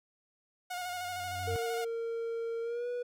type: tone with vibrato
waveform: sawtooth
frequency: 720 Hz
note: F#5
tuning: 47 cents flat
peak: -32 dBFS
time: 0.7-1.85 s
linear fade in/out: 10 ms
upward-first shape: square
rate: 13 Hz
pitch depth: 26 cents each way
type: tone with exponential growth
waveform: triangle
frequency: 92.5 Hz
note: F#2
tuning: in tune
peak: -30 dBFS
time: 0.73-1.56 s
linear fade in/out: 0 ms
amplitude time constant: 180 ms
type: tone with pitch glide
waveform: triangle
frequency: 460.2 to 487.6 Hz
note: A#4 to B4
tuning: -22 to -22 cents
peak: -31 dBFS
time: 1.47-3.03 s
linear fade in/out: 10 ms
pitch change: +100 cents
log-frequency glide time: 2.62-2.88 s
effects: none